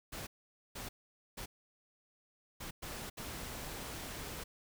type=noise bursts at uneven times; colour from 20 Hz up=pink; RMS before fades=-44 dBFS; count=6; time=0.12-0.27 / 0.75-0.89 / 1.37-1.46 / 2.6-2.71 / 2.82-3.1 / 3.17-4.44 s; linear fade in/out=10 ms; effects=none